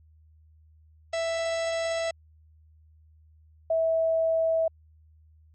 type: tone pair in turn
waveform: 45% pulse / sine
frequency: 661 / 651.1 Hz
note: E5 / E5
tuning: +5 / -22 cents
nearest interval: unison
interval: 27 cents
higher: first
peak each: -26 / -21 dBFS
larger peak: second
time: 1.13-2.11 / 3.7-4.68 s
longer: neither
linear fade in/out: 5 ms
effects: added 78 Hz sine -54 dBFS peak until 5.54 s + MP3 32 kbps